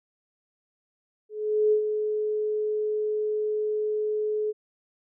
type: tone with ADSR envelope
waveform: sine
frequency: 426.1 Hz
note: G#4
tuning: 44 cents sharp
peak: -17 dBFS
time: 1.29-4.53 s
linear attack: 430 ms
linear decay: 93 ms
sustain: -7 dB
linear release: 32 ms
effects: none